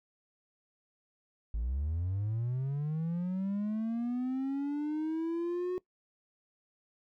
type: linear sweep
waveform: triangle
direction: up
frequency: 51.9 to 367.7 Hz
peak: -28 dBFS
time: 1.54-5.78 s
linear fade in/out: 0 ms
effects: noise-tail reverb RT60 0.1 s tail -21 dB re dry + tanh soft clip ceiling -24 dBFS